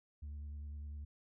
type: tone with vibrato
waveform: sine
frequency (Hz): 73.42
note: D2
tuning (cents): 0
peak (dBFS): -40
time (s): 0.22-1.05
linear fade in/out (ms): 10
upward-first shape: square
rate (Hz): 10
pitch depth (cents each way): 20
effects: tanh soft clip ceiling -42 dBFS